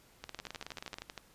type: two click trains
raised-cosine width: 0.2 ms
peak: -24 / -24 dBFS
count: 11 / 15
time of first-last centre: 0.39-1.177 / 0.24-0.985 s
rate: 12.7 / 18.8 Hz
effects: pink hiss -63 dBFS RMS until 1.34 s + resampled to 32000 Hz